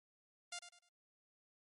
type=tone with echo; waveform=5% pulse; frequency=701 Hz; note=F5; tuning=6 cents sharp; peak=-32 dBFS; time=0.52-0.59 s; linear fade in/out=5 ms; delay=100 ms; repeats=3; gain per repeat=-10 dB; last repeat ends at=0.89 s; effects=MP3 48 kbps